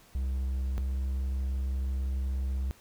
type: tone pair in turn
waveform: triangle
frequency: 65.5 / 65.96 Hz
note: C2 / C2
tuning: +2 / +15 cents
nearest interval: unison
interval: 13 cents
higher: second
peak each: -26 dBFS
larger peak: neither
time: 0.15-0.78 / 0.78-2.71 s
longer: second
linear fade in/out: 0 ms
effects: pink hiss -58 dBFS RMS until 2.8 s